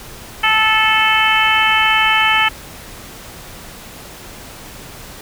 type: harmonic tone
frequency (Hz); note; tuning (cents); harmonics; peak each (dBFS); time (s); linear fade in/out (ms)
437.1; A4; -11; 2 / 3 / 4 / 5 / 6 / 7; -18 / -18 / -18 / -18 / -18 / -18; 0.43-2.49; 10
effects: pink hiss -35 dBFS RMS until 5.21 s